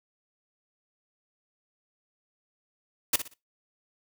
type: noise with echo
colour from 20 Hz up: white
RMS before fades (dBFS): -22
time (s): 3.13-3.16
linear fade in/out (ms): 5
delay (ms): 60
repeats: 3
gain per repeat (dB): -11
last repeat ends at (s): 3.34
effects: noise-tail reverb RT60 0.2 s tail -18 dB re dry